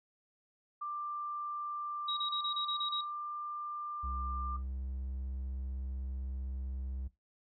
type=tone with pitch glide; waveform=sine; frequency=1184 to 1190.9 Hz; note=D6 to D6; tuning=+14 to +24 cents; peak=-36 dBFS; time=0.81-4.57 s; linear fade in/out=10 ms; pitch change=+10 cents; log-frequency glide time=2.76-3.33 s
type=tone bursts; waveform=sine; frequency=3817 Hz; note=A#7; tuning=40 cents sharp; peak=-33 dBFS; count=8; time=2.08-3.01 s; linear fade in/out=5 ms; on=90 ms; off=30 ms
type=tone; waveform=triangle; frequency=65.41 Hz; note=C2; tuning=in tune; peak=-35 dBFS; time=4.03-7.08 s; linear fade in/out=10 ms
effects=noise-tail reverb RT60 0.2 s tail -17 dB re dry